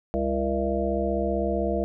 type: harmonic tone with a mistuned harmonic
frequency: 67.4 Hz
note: C#2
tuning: 48 cents flat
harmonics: 1 / 3 / 5 / 7 / 9 / 10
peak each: -30 / -30 / -30 / -30 / -30 / -30 dBFS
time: 0.14-1.84 s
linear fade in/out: 0 ms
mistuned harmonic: 9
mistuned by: -24 cents
effects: none